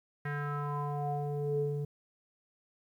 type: tone with low-pass filter sweep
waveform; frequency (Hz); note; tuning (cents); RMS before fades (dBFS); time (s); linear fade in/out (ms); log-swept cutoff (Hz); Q
square; 145.4; D3; -17; -34; 0.25-1.85; 5; 1800 to 330; 5.8
effects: 11-bit